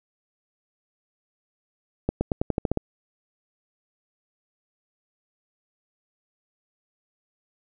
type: accelerating click train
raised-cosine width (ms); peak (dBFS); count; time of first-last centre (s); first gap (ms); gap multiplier
2; -9; 9; 2.09-2.773; 120; 0.9
effects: none